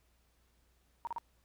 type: tone bursts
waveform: sine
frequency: 935 Hz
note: A#5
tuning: 5 cents sharp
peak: -35 dBFS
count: 3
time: 1.05-1.183 s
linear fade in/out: 0 ms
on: 21 ms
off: 35 ms
effects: added 60 Hz sine -70 dBFS peak until 1.44 s + pink hiss -74 dBFS RMS until 1.44 s